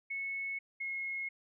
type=tone pair in turn; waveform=sine; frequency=2200 / 2165 Hz; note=C#7 / C#7; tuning=-14 / -41 cents; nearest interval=unison; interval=27 cents; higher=first; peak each=-35 / -35 dBFS; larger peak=neither; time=0.1-0.59 / 0.8-1.29 s; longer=neither; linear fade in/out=10 ms; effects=none